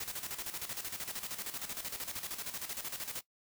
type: noise with tremolo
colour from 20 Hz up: white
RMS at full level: -39 dBFS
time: 0-3.21 s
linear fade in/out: 5 ms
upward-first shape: square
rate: 13 Hz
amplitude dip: 65%
effects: noise-tail reverb RT60 0.1 s tail -18 dB re dry